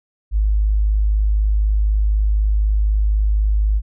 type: tone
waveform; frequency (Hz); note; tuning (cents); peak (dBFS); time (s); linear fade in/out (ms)
sine; 52; G#1; +3; -13; 0.31-3.82; 50
effects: none